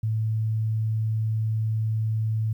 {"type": "tone", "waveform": "sine", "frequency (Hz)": 110, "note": "A2", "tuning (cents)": 0, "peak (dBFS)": -22, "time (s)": [0.03, 2.53], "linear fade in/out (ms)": 5, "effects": ["10-bit"]}